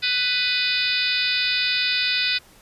harmonic tone with a mistuned harmonic, 496.5 Hz, B4, 9 cents sharp, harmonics 3 / 4 / 5 / 6 / 7 / 8 / 9 / 10, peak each -29 / -30 / -25 / -32 / -26 / -27 / -29 / -29 dBFS, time 0.02-2.39 s, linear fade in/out 20 ms, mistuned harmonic 7, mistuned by +42 cents, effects pink hiss -51 dBFS RMS until 2.61 s + resampled to 32000 Hz

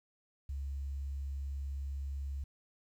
sine tone, 69.3 Hz, C#2, in tune, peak -35 dBFS, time 0.49-2.44 s, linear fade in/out 5 ms, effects tanh soft clip ceiling -31 dBFS + 11-bit

